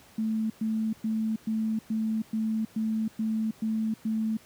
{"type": "tone bursts", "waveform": "sine", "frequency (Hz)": 220, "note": "A3", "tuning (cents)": 0, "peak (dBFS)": -25, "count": 10, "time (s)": [0.18, 4.37], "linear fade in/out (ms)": 5, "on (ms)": 320, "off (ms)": 110, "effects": ["pink hiss -55 dBFS RMS until 4.45 s", "high-pass 80 Hz 12 dB/octave"]}